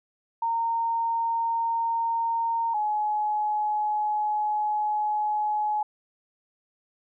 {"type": "tone pair in turn", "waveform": "sine", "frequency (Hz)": [920, 845.4], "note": ["A#5", "G#5"], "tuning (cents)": [-23, 31], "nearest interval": "minor second", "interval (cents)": 146, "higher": "first", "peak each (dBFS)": [-23, -23], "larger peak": "neither", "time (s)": [[0.42, 2.74], [2.74, 5.83]], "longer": "second", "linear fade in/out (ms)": 5, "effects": []}